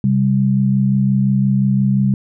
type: tone pair together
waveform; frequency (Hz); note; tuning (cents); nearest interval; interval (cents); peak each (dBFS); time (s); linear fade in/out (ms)
sine; 132.4 / 198.16; C3 / G3; +21 / +19; perfect fifth; 698; -15 / -14; 0.04-2.14; 2
effects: none